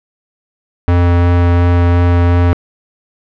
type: tone with vibrato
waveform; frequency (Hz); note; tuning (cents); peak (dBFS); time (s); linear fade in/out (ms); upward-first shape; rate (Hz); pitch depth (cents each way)
square; 87.31; F2; 0; -8; 0.88-2.53; 0; sine; 2.8; 8
effects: low-pass 2000 Hz 12 dB/octave